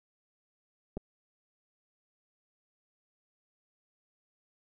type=clicks; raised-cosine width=2 ms; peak=-23 / -29 dBFS; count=2; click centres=0.97 / 0.975 s; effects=none